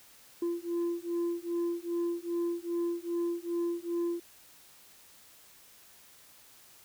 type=beating tone pair; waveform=sine; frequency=341.8 / 344.3 Hz; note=F4 / F4; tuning=-37 / -25 cents; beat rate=2.5 Hz; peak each=-31 dBFS; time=0.42-4.2 s; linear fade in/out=5 ms; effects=tanh soft clip ceiling -27 dBFS + white hiss -57 dBFS RMS until 6.84 s